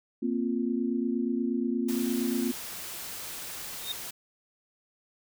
sine chord, Bb suspended second, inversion none, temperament equal, 233.1 / 261.6 / 349.2 Hz, Bb3 / C4 / F4, 0 / 0 / 0 cents, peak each -29 / -30 / -33 dBFS, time 0.22-2.52 s, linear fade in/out 10 ms
white noise, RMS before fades -39 dBFS, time 1.88-4.11 s, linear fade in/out 10 ms
sine tone with exponential growth, 3684 Hz, A#7, 21 cents flat, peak -27 dBFS, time 3.77-3.92 s, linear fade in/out 5 ms, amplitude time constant 32 ms
effects none

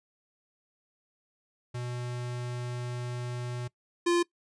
square tone pair in turn, 122.5 / 346.5 Hz, B2 / F4, -14 / -14 cents, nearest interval octave + tritone, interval 1800 cents, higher second, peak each -34 / -23 dBFS, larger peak second, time 1.74-3.68 / 4.06-4.23 s, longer first, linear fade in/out 10 ms, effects noise-tail reverb RT60 0.1 s tail -22 dB re dry + resampled to 22050 Hz

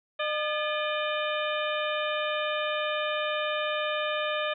harmonic tone with a mistuned harmonic, 606 Hz, D#5, 46 cents flat, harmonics 1 / 2 / 3 / 4 / 5 / 6, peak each -30 / -33 / -35 / -36 / -37 / -38 dBFS, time 0.19-4.54 s, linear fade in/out 10 ms, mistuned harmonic 3, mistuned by -90 cents, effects none

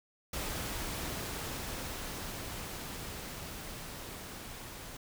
pink noise with level ramp, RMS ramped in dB -37 to -46 dBFS, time 0.33-4.97 s, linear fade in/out 5 ms, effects none

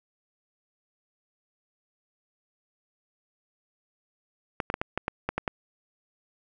clicks, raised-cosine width 0.5 ms, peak -12 dBFS, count 9, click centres 4.602 / 4.701 / 4.741 / 4.815 / 4.976 / 5.081 / 5.29 / 5.38 / 5.478 s, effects none

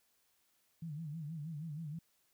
sine tone with vibrato, 155.56 Hz, D#3, in tune, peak -40 dBFS, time 0.82-1.99 s, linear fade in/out 5 ms, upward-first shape sine, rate 6.3 Hz, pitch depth 130 cents each way, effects white hiss -75 dBFS RMS until 2.33 s

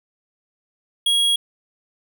square tone, 3300 Hz, G#7, 12 cents flat, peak -16 dBFS, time 1.06-1.36 s, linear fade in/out 5 ms, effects none

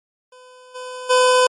25% pulse tone with level steps, 505 Hz, B4, 39 cents sharp, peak -39 / -26 / -8 dBFS, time 0.32-1.47 s, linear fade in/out 5 ms, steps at 0.74 / 1.09 s, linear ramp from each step 20 ms, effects MP3 48 kbps

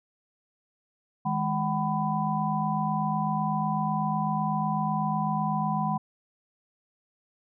sine tone cluster, 159 / 207 / 756 / 998 Hz, D#3 / G#3 / F#5 / B5, +38 / -5 / +37 / +18 cents, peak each -30 dBFS, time 1.25-5.98 s, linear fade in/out 10 ms, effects none

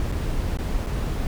brown noise with dropouts, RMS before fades -25 dBFS, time 0-1.27 s, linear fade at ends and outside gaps 1 ms, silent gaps 0.117-0.122 / 0.572-0.587 / 0.864-0.869 s, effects none

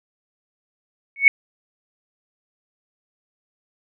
sine tone with exponential growth, 2217 Hz, C#7, in tune, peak -3 dBFS, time 1.16-1.28 s, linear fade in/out 1 ms, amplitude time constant 25 ms, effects none

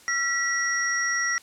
sine tone cluster, 1357 / 1941 / 5640 Hz, E6 / B6 / F8, +50 / -31 / +16 cents, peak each -31 / -24 / -29 dBFS, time 0.08-1.38 s, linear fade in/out 0 ms, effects white hiss -52 dBFS RMS until 1.42 s + low-pass 10000 Hz 12 dB/octave

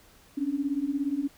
sine beating tone pair, 271.2 / 288.2 Hz, C#4 / D4, -38 / -33 cents, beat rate 17 Hz, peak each -30 / -28 dBFS, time 0.37-1.28 s, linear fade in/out 10 ms, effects pink hiss -57 dBFS RMS until 1.37 s

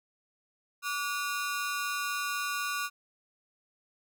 sawtooth ring-modulated tone, 1300 Hz, E6, 24 cents flat, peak -24 dBFS, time 0.82-2.9 s, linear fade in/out 50 ms, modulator 148 Hz, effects none

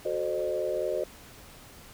sine chord, F# diminished seventh, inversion none, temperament equal with one note detuned, 370 / 440 / 523.3 / 607.7 Hz, F#4 / A4 / C5 / Eb5, 0 / 0 / 0 / -41 cents, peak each -33 / -35 / -32 / -31 dBFS, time 0.05-1.04 s, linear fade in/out 5 ms, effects pink hiss -50 dBFS RMS until 1.93 s

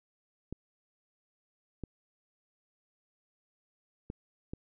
clicks, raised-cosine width 3 ms, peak -25 dBFS, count 4, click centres 0.526 / 1.837 / 4.101 / 4.535 s, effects none

